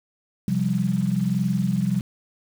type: chord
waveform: sine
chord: C suspended fourth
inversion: none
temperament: equal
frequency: 130.81 / 174.61 / 196 Hz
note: C3 / F3 / G3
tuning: 0 / 0 / 0 cents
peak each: -26 / -24 / -23 dBFS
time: 0.48-2.01 s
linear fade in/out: 2 ms
effects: 7-bit